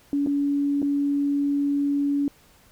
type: tone with dropouts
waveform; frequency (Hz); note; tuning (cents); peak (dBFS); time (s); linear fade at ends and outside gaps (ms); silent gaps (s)
sine; 284.2; C#4; +43; -20; 0.13-2.28; 1; 0.263-0.271 / 0.819-0.827
effects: pink hiss -56 dBFS RMS until 2.71 s